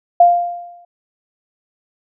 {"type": "tone with exponential decay", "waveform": "sine", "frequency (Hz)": 698.5, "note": "F5", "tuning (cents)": 0, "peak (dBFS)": -3, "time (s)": [0.2, 0.85], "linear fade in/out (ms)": 5, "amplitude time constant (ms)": 140, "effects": []}